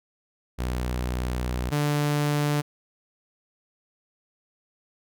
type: tone pair in turn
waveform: sawtooth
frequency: 61.8 / 146.99 Hz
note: B1 / D3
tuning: +2 / +2 cents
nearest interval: octave + minor third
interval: 1500 cents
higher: second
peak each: -22 / -18 dBFS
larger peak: second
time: 0.58-1.71 / 1.71-2.62 s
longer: first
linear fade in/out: 20 ms
effects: none